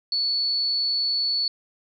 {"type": "tone", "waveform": "sine", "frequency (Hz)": 4435, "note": "C#8", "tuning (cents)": 0, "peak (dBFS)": -21, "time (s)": [0.12, 1.48], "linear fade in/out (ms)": 2, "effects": []}